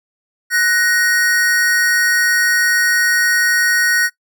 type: tone pair together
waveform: square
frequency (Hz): 1481.6 / 1873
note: F#6 / A#6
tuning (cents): +2 / +8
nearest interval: major third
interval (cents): 406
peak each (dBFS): -16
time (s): 0.5-4.1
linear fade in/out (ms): 50
effects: noise-tail reverb RT60 0.1 s tail -19 dB re dry